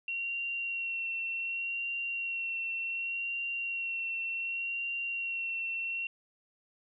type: tone with vibrato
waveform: sine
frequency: 2736 Hz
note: F7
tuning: 36 cents flat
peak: -32 dBFS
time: 0.08-6.07 s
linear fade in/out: 2 ms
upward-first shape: sine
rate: 0.67 Hz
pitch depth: 19 cents each way
effects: none